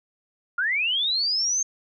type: linear sweep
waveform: sine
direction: up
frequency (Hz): 1363 to 6440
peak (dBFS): -21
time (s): 0.58-1.63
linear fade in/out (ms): 5
effects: none